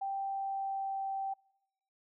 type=tone with pitch glide; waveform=sine; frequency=784 to 778.6 Hz; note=G5 to G5; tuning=0 to -12 cents; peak=-33 dBFS; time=0.01-1.34 s; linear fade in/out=10 ms; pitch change=-12 cents; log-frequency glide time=0.15-1.11 s; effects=noise-tail reverb RT60 1.0 s tail -26 dB re dry